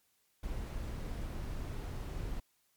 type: noise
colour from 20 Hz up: brown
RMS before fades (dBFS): -39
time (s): 0.43-2.4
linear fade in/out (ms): 5
effects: white hiss -74 dBFS RMS until 2.76 s + MP3 96 kbps